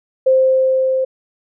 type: tone with level ramp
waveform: sine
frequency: 523.3 Hz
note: C5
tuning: in tune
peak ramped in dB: -8 to -14 dBFS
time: 0.26-1.05 s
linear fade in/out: 10 ms
effects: none